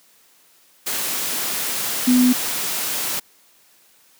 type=tone in noise; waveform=sine; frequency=250 Hz; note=B3; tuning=21 cents sharp; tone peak=-11 dBFS; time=2.07-2.33 s; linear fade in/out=10 ms; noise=white; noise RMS=-24 dBFS; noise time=0.86-3.2 s; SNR=+10 dB; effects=white hiss -55 dBFS RMS until 4.19 s + high-pass 150 Hz 12 dB/octave